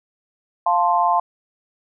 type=chord; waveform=sine; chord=F major; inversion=none; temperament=equal; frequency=698.5 / 880 / 1046.5 Hz; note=F5 / A5 / C6; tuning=0 / 0 / 0 cents; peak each=-19 dBFS; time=0.66-1.2 s; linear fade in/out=5 ms; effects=none